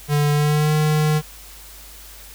square tone with pitch glide, 146.83 to 152.89 Hz, D3 to D#3, 0 to -30 cents, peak -16 dBFS, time 0.08-1.22 s, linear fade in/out 50 ms, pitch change +70 cents, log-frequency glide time 0.32-0.73 s, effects added 50 Hz sine -43 dBFS peak until 2.34 s + white hiss -42 dBFS RMS until 2.34 s

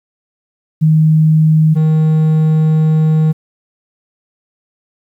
sine / triangle tone pair in turn, 156.8 / 156.8 Hz, D#3 / D#3, +14 / +14 cents, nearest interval unison, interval 0 cents, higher neither, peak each -6 dBFS, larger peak neither, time 0.81-1.75 / 1.75-3.33 s, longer second, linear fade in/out 20 ms, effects 8-bit

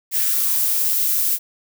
violet noise with high-pass filter sweep, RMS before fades -19 dBFS, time 0.11-1.39 s, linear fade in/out 50 ms, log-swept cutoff 1900 to 210 Hz, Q 2.7, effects none

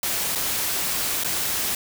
white noise with dropouts, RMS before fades -25 dBFS, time 0.03-1.75 s, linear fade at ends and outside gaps 2 ms, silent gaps 0.352-0.356 / 1.237-1.245 s, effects none

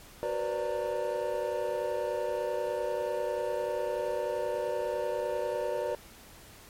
triangle tone cluster, 372.5 / 483.8 / 514 / 587 / 918 Hz, F#4 / B4 / C5 / D5 / A#5, +12 / -36 / -31 / -1 / -27 cents, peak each -36 / -32 / -36 / -31 / -37 dBFS, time 0.23-5.95 s, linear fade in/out 0 ms, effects pink hiss -52 dBFS RMS until 6.69 s + MP3 64 kbps

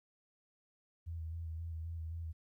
sine tone with vibrato, 82 Hz, E2, 9 cents flat, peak -39 dBFS, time 1.06-2.33 s, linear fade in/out 20 ms, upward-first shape square, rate 3.8 Hz, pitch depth 30 cents each way, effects 13-bit

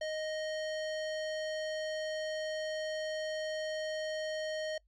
square tone with low-pass filter, 622.3 Hz, D#5, in tune, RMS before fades -37 dBFS, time 0.01-4.78 s, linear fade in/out 5 ms, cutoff 4900 Hz, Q 1.3, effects noise-tail reverb RT60 0.1 s tail -24 dB re dry + added 50 Hz sine -67 dBFS peak until 4.87 s

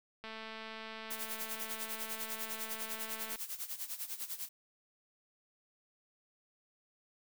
click train, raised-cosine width 0.3 ms, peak -30 dBFS, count 690, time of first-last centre 0.24-3.358 s, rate 221 Hz
blue noise with tremolo, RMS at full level -39 dBFS, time 1.1-4.49 s, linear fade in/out 10 ms, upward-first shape sine, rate 10 Hz, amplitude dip 80%
effects none

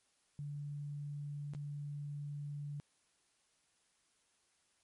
sine tone with dropouts, 145.1 Hz, D3, 21 cents flat, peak -40 dBFS, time 0.39-2.8 s, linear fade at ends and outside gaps 0 ms, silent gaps 1.536-1.549 s, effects white hiss -75 dBFS RMS until 4.83 s + MP3 48 kbps

